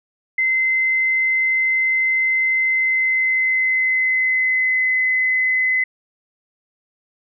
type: tone with pitch glide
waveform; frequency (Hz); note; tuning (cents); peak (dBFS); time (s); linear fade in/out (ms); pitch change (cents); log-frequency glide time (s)
sine; 2063 to 2032; C7 to B6; -25 to +49; -15; 0.38-5.84; 5; -26; 2.64-4.98
effects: none